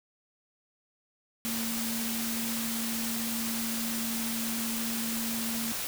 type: tone in noise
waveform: sine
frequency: 228.3 Hz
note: A#3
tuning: 36 cents flat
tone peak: -33 dBFS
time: 1.45-5.72 s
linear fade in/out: 0 ms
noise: white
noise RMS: -34 dBFS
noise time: 1.45-5.87 s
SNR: -2 dB
effects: none